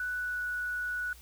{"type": "tone with pitch glide", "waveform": "sine", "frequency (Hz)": [1485, 1473], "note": ["F#6", "F#6"], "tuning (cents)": [6, -8], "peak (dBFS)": -31, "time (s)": [0, 1.13], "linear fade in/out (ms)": 2, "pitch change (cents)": -14, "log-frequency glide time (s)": [0.1, 0.46], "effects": ["added 60 Hz sine -52 dBFS peak until 1.21 s", "white hiss -56 dBFS RMS until 1.21 s"]}